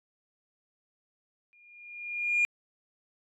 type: tone with exponential growth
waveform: sine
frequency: 2419 Hz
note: D#7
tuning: 49 cents flat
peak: -19 dBFS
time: 1.53-2.45 s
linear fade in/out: 0 ms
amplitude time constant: 200 ms
effects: tanh soft clip ceiling -19 dBFS